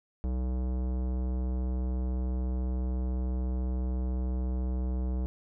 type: tone with tanh clipping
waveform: sine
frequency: 63 Hz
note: B1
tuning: 35 cents sharp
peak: -30 dBFS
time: 0.24-5.26 s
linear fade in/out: 0 ms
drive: 18 dB
effects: none